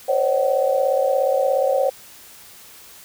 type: tone cluster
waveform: sine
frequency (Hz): 507 / 544 / 601 / 755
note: B4 / C#5 / D5 / F#5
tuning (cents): +45 / -33 / +40 / +35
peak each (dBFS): -24 / -18 / -24 / -24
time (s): 0.08-1.9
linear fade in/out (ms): 10
effects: white hiss -44 dBFS RMS until 3.04 s